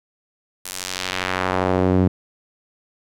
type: tone with band-pass filter sweep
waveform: sawtooth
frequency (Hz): 92.5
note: F#2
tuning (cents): 0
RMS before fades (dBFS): -21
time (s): 0.65-2.08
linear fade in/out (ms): 5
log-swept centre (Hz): 11000 to 220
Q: 0.91
effects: none